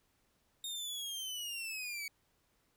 sawtooth linear sweep, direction down, 3704 to 2240 Hz, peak -36 dBFS, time 0.64-2.08 s, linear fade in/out 2 ms, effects pink hiss -75 dBFS RMS until 2.76 s

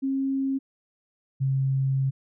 sine tone pair in turn, 269.8 / 134.51 Hz, C#4 / C3, -47 / +48 cents, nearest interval octave, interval 1205 cents, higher first, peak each -23 / -21 dBFS, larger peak second, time 0.02-0.59 / 1.4-2.11 s, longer second, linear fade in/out 20 ms, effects none

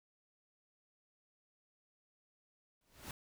pink noise with exponential growth, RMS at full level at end -43 dBFS, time 2.81-3.11 s, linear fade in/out 2 ms, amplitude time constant 64 ms, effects none

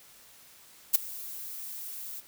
violet noise with ADSR envelope, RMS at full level -18 dBFS, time 0.93-2.21 s, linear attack 21 ms, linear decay 11 ms, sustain -22 dB, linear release 19 ms, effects white hiss -55 dBFS RMS until 2.27 s

